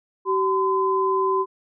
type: tone pair together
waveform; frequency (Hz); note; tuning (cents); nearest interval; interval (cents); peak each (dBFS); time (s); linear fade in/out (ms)
sine; 382.1 / 1020; G4 / C6; -44 / -44; octave + perfect fourth; 1700; -21; 0.25-1.46; 50
effects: none